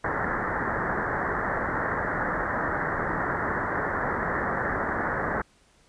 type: low-pass noise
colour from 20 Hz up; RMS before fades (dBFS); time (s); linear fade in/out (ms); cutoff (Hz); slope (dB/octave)
white; -28; 0.04-5.42; 5; 1900; 96
effects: pink hiss -61 dBFS RMS until 5.88 s + resampled to 22050 Hz